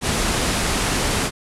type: low-pass noise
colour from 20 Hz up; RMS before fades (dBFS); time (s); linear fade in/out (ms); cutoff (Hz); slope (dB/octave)
pink; -21; 0.01-1.31; 50; 11000; 48
effects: none